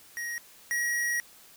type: tone pair in turn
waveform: square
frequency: 1888 / 1903.3 Hz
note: A#6 / A#6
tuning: +22 / +36 cents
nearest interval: unison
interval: 14 cents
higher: second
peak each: -33 / -27 dBFS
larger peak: second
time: 0.17-0.38 / 0.71-1.2 s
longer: second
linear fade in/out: 0 ms
effects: white hiss -54 dBFS RMS until 1.56 s